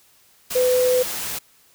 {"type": "tone in noise", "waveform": "sine", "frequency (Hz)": 503, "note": "B4", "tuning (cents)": 32, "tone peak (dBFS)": -15, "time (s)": [0.55, 1.03], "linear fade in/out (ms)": 10, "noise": "white", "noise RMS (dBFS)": -28, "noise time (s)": [0.5, 1.39], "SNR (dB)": 10, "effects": ["white hiss -56 dBFS RMS until 1.74 s"]}